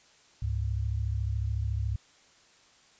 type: tone pair together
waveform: sine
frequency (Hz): 69.92 / 103.83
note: C#2 / G#2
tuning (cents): +16 / 0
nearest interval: perfect fifth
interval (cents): 684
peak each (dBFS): -30 / -30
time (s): 0.42-1.96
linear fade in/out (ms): 5
effects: white hiss -60 dBFS RMS until 2.99 s + resampled to 16000 Hz

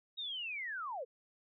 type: linear sweep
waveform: sine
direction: down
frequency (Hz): 3799 to 440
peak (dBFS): -38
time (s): 0.17-1.05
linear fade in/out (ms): 20
effects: none

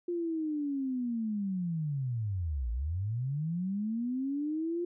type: linear two-way sweep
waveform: sine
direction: down then up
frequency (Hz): 352.9 to 54.6 to 352.9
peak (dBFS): -30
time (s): 0.08-4.85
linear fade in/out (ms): 5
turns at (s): 2.71
effects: none

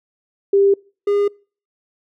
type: tone pair in turn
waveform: sine / triangle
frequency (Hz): 397 / 406.7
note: G4 / G#4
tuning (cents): +22 / -36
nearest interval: unison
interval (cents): 42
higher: second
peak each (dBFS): -10 / -12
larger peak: first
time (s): 0.53-0.74 / 1.07-1.28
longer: neither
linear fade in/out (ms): 5
effects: noise-tail reverb RT60 0.4 s tail -26 dB re dry

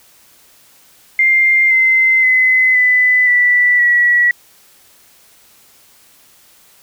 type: tone with pitch steps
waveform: sine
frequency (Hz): 2103 / 2068 / 2034 / 1999.9 / 1966.7 / 1934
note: C7 / C7 / C7 / B6 / B6 / B6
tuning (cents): +8 / -21 / -50 / +21 / -8 / -37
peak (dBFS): -8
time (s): 1.19-4.31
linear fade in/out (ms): 2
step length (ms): 520
effects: white hiss -48 dBFS RMS until 6.82 s

